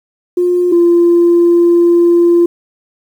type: tone pair in turn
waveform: sine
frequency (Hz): 355.7 / 344.4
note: F4 / F4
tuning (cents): +32 / -24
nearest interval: minor second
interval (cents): 56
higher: first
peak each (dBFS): -8 / -4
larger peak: second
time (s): 0.37-0.72 / 0.72-2.46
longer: second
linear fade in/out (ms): 5
effects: tanh soft clip ceiling -2 dBFS + 7-bit